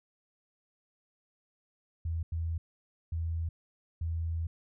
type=tone bursts at uneven times; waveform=sine; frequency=82.41 Hz; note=E2; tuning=in tune; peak=-30 dBFS; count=4; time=2.05-2.23 / 2.32-2.58 / 3.12-3.49 / 4.01-4.47 s; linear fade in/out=5 ms; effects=none